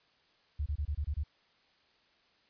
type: tone bursts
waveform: sine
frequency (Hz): 73.42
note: D2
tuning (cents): 0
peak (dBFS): -30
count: 7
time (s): 0.59-1.237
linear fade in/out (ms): 10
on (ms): 71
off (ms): 25
effects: white hiss -68 dBFS RMS until 2.49 s + resampled to 11025 Hz